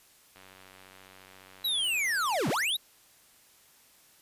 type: click train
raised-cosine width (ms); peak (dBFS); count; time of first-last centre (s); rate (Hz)
0.3; -35; 217; 0.36-2.646; 94.5
type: linear two-way sweep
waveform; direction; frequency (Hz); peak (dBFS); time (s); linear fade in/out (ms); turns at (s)
square; down then up; 3982 to 110 to 3982; -27; 1.64-2.77; 10; 2.49
effects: white hiss -60 dBFS RMS until 4.21 s + resampled to 32000 Hz